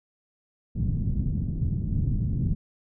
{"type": "low-pass noise", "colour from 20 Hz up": "white", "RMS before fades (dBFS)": -26, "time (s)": [0.75, 2.55], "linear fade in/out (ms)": 10, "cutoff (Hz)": 180, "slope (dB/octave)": 24, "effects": []}